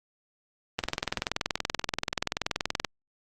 click train, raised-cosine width 0.2 ms, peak -9 dBFS, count 44, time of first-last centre 0.79-2.847 s, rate 20.9 Hz, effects Opus 32 kbps

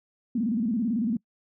sine tone with vibrato, 226.8 Hz, A#3, 47 cents flat, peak -23 dBFS, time 0.35-1.17 s, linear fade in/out 5 ms, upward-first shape square, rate 18 Hz, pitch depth 140 cents each way, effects noise-tail reverb RT60 0.1 s tail -26 dB re dry

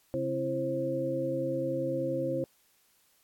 sine tone cluster, 136 / 265.7 / 336 / 531 Hz, C#3 / C4 / E4 / C5, -33 / +27 / +33 / +25 cents, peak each -37 / -37 / -34 / -31 dBFS, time 0.14-2.44 s, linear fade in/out 0 ms, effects white hiss -67 dBFS RMS until 3.23 s + AAC 64 kbps

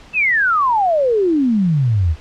sine exponential sweep, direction down, 2700 to 73.42 Hz, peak -12 dBFS, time 0.13-2.16 s, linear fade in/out 50 ms, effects pink hiss -43 dBFS RMS until 2.2 s + low-pass 5000 Hz 12 dB/octave

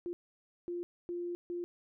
sine tone bursts at uneven times, 349.2 Hz, F4, in tune, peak -35 dBFS, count 4, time 0.06-0.13 / 0.68-0.83 / 1.09-1.35 / 1.5-1.64 s, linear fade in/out 0 ms, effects none

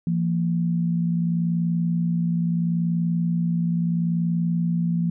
sine tone pair together, 169.95 / 230.7 Hz, F3 / A#3, -47 / -18 cents, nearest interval perfect fourth, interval 529 cents, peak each -20 / -29 dBFS, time 0.07-5.1 s, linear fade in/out 2 ms, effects none

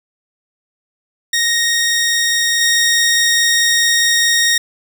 15% pulse tone with level steps, 1864.7 Hz, A#6, in tune, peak -7 / -5 dBFS, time 1.33-4.58 s, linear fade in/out 5 ms, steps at 2.61 s, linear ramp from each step 2 ms, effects none

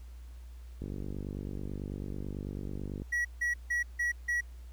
click train, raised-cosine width 3 ms, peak -26 dBFS, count 109, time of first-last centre 0.82-3.02 s, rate 49.1 Hz
triangle tone bursts, 1925 Hz, B6, 45 cents flat, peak -26 dBFS, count 5, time 3.12-4.41 s, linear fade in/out 10 ms, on 130 ms, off 160 ms
effects added 60 Hz sine -44 dBFS peak until 4.72 s + pink hiss -64 dBFS RMS until 4.72 s

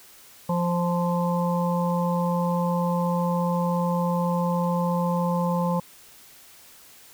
harmonic tone with a mistuned harmonic, 174.61 Hz, F3, in tune, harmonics 1 / 3 / 5 / 6, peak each -23 / -28 / -30 / -31 dBFS, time 0.49-5.8 s, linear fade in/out 5 ms, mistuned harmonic 6, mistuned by -16 cents, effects white hiss -50 dBFS RMS until 7.13 s

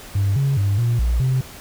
sine tone with pitch steps, 99.1 / 137.8 / 100.2 / 118.4 / 58.6 / 130 Hz, G2 / C#3 / G2 / A#2 / A#1 / C3, +19 / -10 / +38 / +27 / +10 / -11 cents, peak -14 dBFS, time 0.15-1.41 s, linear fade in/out 5 ms, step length 210 ms, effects tanh soft clip ceiling -13 dBFS + pink hiss -39 dBFS RMS until 1.6 s

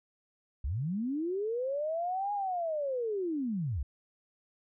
sine linear two-way sweep, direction up then down, 55 to 830.6 to 55 Hz, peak -30 dBFS, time 0.64-3.83 s, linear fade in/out 5 ms, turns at 2.33 s, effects none

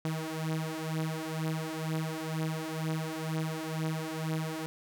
sawtooth beating tone pair, 157.8 / 159.9 Hz, D#3 / D#3, +25 / +48 cents, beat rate 2.1 Hz, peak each -31 dBFS, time 0.05-4.66 s, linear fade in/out 0 ms, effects none

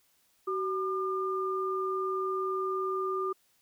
sine tone pair together, 378.9 / 1202.9 Hz, F#4 / D6, +41 / +41 cents, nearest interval octave + minor sixth, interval 2000 cents, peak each -31 / -32 dBFS, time 0.47-3.33 s, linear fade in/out 10 ms, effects white hiss -69 dBFS RMS until 3.61 s

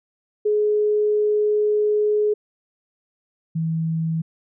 sine tone pair in turn, 420.9 / 162.19 Hz, G#4 / E3, +23 / -28 cents, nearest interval octave + perfect fourth, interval 1651 cents, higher first, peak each -16 / -20 dBFS, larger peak first, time 0.45-2.34 / 3.55-4.22 s, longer first, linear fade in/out 10 ms, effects none

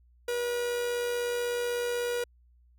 45% pulse tone with amplitude modulation, 482.2 Hz, B4, 41 cents flat, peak -27 dBFS, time 0.28-2.24 s, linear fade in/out 5 ms, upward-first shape sine, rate 96.2 Hz, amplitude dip 30%, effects added 60 Hz sine -58 dBFS peak until 2.78 s

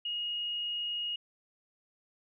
sine tone, 2874 Hz, F7, 49 cents sharp, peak -32 dBFS, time 0.05-1.16 s, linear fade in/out 5 ms, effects none

